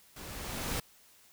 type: noise with level ramp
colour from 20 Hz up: pink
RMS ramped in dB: -46 to -33 dBFS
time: 0.16-0.8 s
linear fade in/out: 5 ms
effects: white hiss -61 dBFS RMS until 1.32 s